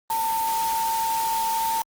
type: tone in noise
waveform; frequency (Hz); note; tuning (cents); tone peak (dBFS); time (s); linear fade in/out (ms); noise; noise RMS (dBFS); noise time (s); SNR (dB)
sine; 900; A5; +39; -22; 0.1-1.82; 2; white; -32; 0.1-1.82; +7
effects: Opus 32 kbps